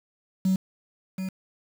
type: tone with echo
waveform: triangle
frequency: 188.5 Hz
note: F#3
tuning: 32 cents sharp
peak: -16 dBFS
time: 0.45-0.56 s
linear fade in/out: 5 ms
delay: 730 ms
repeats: 1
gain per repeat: -10 dB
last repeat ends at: 1.29 s
effects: tanh soft clip ceiling -16 dBFS + 7-bit